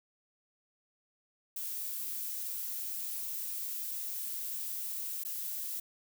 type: noise with dropouts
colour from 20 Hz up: violet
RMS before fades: -38 dBFS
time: 1.56-5.8 s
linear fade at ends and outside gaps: 5 ms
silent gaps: 5.237-5.249 s
effects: none